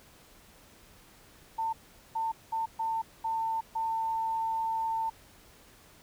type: tone bursts at uneven times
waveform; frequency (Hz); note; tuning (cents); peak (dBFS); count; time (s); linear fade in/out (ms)
sine; 898; A5; +35; -28; 6; 1.58-1.73 / 2.15-2.32 / 2.52-2.66 / 2.79-3.02 / 3.24-3.61 / 3.75-5.1; 10
effects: pink hiss -57 dBFS RMS until 6.02 s